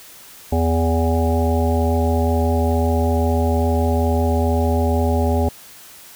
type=harmonic tone with a mistuned harmonic; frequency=82.3 Hz; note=E2; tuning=2 cents flat; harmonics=1 / 3 / 5 / 7 / 9 / 10; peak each=-17 / -22 / -24 / -25 / -27 / -27 dBFS; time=0.52-5.49 s; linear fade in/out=5 ms; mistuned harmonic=1; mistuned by=-37 cents; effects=white hiss -42 dBFS RMS until 6.15 s